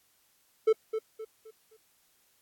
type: tone with echo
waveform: triangle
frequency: 440 Hz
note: A4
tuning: in tune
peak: -17 dBFS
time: 0.67-0.73 s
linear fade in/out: 10 ms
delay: 260 ms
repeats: 4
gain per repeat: -9 dB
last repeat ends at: 1.77 s
effects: white hiss -68 dBFS RMS until 2.41 s + AAC 64 kbps